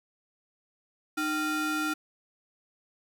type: ring-modulated tone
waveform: square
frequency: 540 Hz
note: C#5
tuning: 45 cents flat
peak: -25 dBFS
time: 1.17-1.94 s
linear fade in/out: 10 ms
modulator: 847 Hz
effects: none